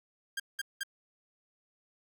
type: tone bursts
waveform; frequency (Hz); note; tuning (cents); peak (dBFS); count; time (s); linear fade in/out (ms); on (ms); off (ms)
sawtooth; 1603; G6; +38; -29; 3; 0.37-0.834; 5; 28; 190
effects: none